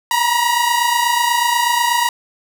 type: tone pair together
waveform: sawtooth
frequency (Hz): 941.8 / 970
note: A#5 / B5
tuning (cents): +18 / -31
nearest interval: minor second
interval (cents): 51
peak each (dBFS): -13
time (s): 0.11-2.09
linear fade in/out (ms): 2
effects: none